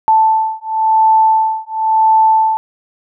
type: beating tone pair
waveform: sine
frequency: 880 / 880.95 Hz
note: A5 / A5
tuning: 0 / +2 cents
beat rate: 0.95 Hz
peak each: -12 dBFS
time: 0.08-2.57 s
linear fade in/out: 0 ms
effects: none